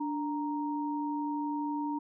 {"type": "tone pair together", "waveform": "sine", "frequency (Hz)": [293.2, 932.3], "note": ["D4", "A#5"], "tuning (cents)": [-3, 0], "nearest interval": "octave + minor sixth", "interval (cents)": 2003, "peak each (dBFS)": [-32, -35], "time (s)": [0, 1.99], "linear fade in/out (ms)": 10, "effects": []}